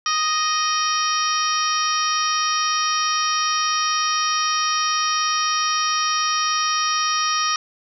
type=harmonic tone; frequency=622.3 Hz; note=D#5; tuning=in tune; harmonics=2 / 3 / 4 / 5 / 6 / 7 / 8 / 9; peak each=-21 / -29 / -31 / -30 / -33 / -33 / -32 / -24 dBFS; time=0.06-7.56 s; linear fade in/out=2 ms; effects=none